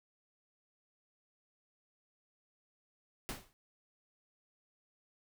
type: noise with exponential decay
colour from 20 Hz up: pink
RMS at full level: -37 dBFS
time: 3.29-3.53 s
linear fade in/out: 0 ms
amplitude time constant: 52 ms
effects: none